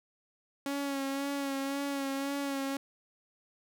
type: tone with vibrato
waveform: sawtooth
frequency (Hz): 277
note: C#4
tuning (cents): -1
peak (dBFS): -28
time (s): 0.66-2.77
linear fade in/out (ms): 2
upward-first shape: sine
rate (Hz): 1.9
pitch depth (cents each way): 31
effects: none